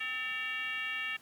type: tone with frequency modulation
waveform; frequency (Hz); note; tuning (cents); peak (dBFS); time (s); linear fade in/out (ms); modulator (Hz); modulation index
sine; 2282; C#7; +50; -33; 0-1.17; 10; 497; 1.5
effects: pink hiss -59 dBFS RMS until 1.21 s + high-pass 150 Hz 12 dB/octave